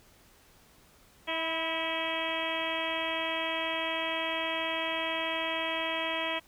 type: harmonic tone with a mistuned harmonic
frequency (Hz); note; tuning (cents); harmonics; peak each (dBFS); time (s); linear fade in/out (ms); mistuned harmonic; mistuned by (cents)
324.2; E4; -29; 1 / 2 / 3 / 4 / 5 / 6 / 7 / 8 / 9 / 10; -41 / -36 / -37 / -43 / -45 / -38 / -39 / -38 / -43 / -37; 1.27-6.4; 20; 3; +25
effects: pink hiss -60 dBFS RMS until 6.47 s